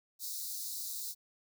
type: high-pass noise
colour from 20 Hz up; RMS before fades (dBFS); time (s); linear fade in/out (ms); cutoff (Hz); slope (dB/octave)
white; -40; 0.19-1.15; 50; 3800; 96
effects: none